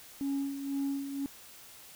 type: tone with tremolo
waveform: sine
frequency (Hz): 277.2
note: C#4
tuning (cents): 0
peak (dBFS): -27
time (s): 0.21-1.26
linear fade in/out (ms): 0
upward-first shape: sine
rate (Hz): 2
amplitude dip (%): 65
effects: tanh soft clip ceiling -27 dBFS + white hiss -52 dBFS RMS until 1.95 s